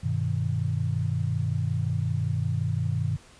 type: chord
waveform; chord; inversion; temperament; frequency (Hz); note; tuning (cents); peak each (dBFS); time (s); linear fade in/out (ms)
sine; G augmented; none; equal; 98 / 123.47 / 155.56; G2 / B2 / D#3; 0 / 0 / 0; -28 / -28 / -29; 0.03-3.17; 10
effects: pink hiss -53 dBFS RMS until 3.39 s + resampled to 22050 Hz